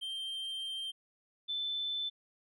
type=tone pair in turn; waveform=triangle / sine; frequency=3153 / 3523 Hz; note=G7 / A7; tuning=+9 / +1 cents; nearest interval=major second; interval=192 cents; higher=second; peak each=-35 / -33 dBFS; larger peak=second; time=0.01-0.92 / 1.48-2.1 s; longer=first; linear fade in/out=20 ms; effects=none